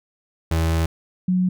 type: tone pair in turn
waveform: 35% pulse / sine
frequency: 81.5 / 182.96 Hz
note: E2 / F#3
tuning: -19 / -19 cents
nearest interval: octave + major second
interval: 1400 cents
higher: second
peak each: -16 dBFS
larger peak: neither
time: 0.51-0.86 / 1.28-1.49 s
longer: first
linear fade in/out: 5 ms
effects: none